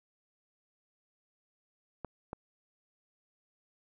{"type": "clicks", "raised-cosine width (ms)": 1, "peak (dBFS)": -24, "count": 2, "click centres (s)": [2.047, 2.331], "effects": []}